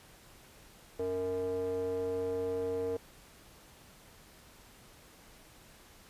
square tone with band-pass filter, 92.5 Hz, F#2, in tune, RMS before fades -34 dBFS, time 0.99-2.97 s, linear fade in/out 5 ms, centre 480 Hz, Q 5.6, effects pink hiss -57 dBFS RMS until 6.09 s + resampled to 32000 Hz

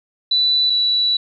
sine tone pair in turn, 3974 / 3942 Hz, B7 / B7, +10 / -4 cents, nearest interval unison, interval 14 cents, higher first, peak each -13 / -14 dBFS, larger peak first, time 0.31-0.7 / 0.7-1.17 s, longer second, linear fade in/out 5 ms, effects none

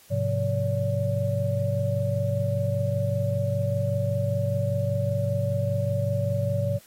sine tone cluster, 104.7 / 129.8 / 175.9 / 571 Hz, G#2 / C3 / F3 / D5, +15 / -13 / +13 / -49 cents, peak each -26 / -28 / -33 / -28 dBFS, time 0.1-6.79 s, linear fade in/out 20 ms, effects white hiss -54 dBFS RMS until 6.86 s + AAC 48 kbps

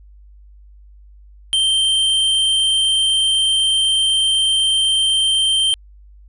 square tone, 3136 Hz, G7, in tune, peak -14 dBFS, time 1.53-5.74 s, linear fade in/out 0 ms, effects added 50 Hz sine -41 dBFS peak until 6.28 s + resampled to 24000 Hz

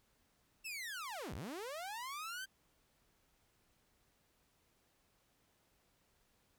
sawtooth linear two-way sweep, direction down then up, 2713 to 46.25 to 1587 Hz, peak -39 dBFS, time 0.64-2.46 s, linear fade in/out 20 ms, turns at 1.34 s, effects pink hiss -75 dBFS RMS until 6.58 s

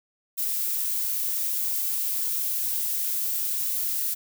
violet noise, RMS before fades -27 dBFS, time 0.37-4.15 s, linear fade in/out 20 ms, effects none

